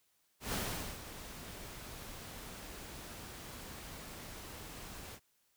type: noise with ADSR envelope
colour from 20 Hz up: pink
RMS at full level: -36 dBFS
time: 0.4-5.2 s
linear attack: 130 ms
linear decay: 460 ms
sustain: -12 dB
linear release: 60 ms
effects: white hiss -75 dBFS RMS until 5.56 s